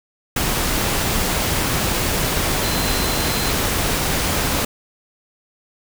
sine tone in noise, 4087 Hz, C8, 41 cents flat, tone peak -29 dBFS, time 2.63-3.51 s, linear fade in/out 5 ms, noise pink, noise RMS -20 dBFS, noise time 0.36-4.65 s, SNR -12 dB, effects none

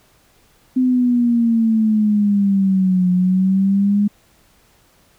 sine exponential two-way sweep, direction down then up, 257.7 to 180 to 206.9 Hz, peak -12 dBFS, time 0.76-4.08 s, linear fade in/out 10 ms, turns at 3.11 s, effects pink hiss -55 dBFS RMS until 5.18 s

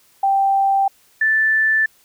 sine tone pair in turn, 784 / 1760 Hz, G5 / A6, 0 / 0 cents, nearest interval octave + major second, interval 1400 cents, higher second, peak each -13 dBFS, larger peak neither, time 0.23-0.88 / 1.21-1.86 s, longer neither, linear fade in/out 5 ms, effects white hiss -55 dBFS RMS until 2.04 s

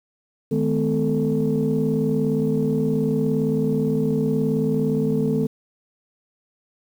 sine tone cluster, 154.4 / 212.5 / 251.7 / 441.6 Hz, D#3 / G#3 / B3 / A4, -13 / +40 / +33 / +6 cents, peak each -23 dBFS, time 0.51-5.47 s, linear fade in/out 10 ms, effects tanh soft clip ceiling -11 dBFS + 8-bit

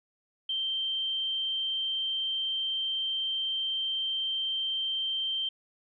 sine tone, 3136 Hz, G7, in tune, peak -28 dBFS, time 0.49-5.49 s, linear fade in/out 5 ms, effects none

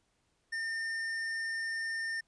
sine tone with tanh clipping, 1811 Hz, A6, 49 cents sharp, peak -35 dBFS, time 0.52-2.21 s, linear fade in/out 10 ms, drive 12 dB, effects pink hiss -75 dBFS RMS until 2.27 s + resampled to 22050 Hz

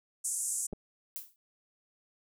white band-pass noise, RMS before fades -34 dBFS, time 0.24-0.67 s, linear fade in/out 10 ms, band 6800 to 10000 Hz, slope 48 dB/octave
clicks, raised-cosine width 2 ms, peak -27 dBFS, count 2, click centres 0.728 / 0.733 s
violet noise with exponential decay, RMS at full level -36 dBFS, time 1.16-1.36 s, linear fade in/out 0 ms, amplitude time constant 43 ms
effects none

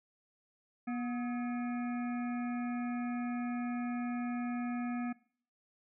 harmonic tone with a mistuned harmonic, 242.1 Hz, B3, 34 cents flat, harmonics 1 / 3 / 5 / 7 / 9 / 10, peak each -34 / -44 / -48 / -51 / -53 / -54 dBFS, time 0.87-5.13 s, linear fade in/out 10 ms, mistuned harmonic 5, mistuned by +80 cents, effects noise-tail reverb RT60 0.5 s tail -21 dB re dry

